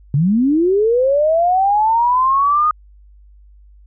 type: linear sweep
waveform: sine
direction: up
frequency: 130.81 to 1244.5 Hz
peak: -11 dBFS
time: 0.14-2.71 s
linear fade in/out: 2 ms
effects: added 50 Hz sine -42 dBFS peak until 3.86 s